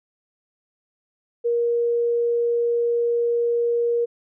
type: tone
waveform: sine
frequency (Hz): 472.2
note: A#4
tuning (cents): +22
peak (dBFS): -18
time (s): 1.44-4.06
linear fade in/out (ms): 20
effects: none